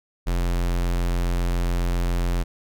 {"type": "tone", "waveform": "square", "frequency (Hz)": 43.65, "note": "F1", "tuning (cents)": 0, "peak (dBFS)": -21, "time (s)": [0.26, 2.44], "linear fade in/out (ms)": 20, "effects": []}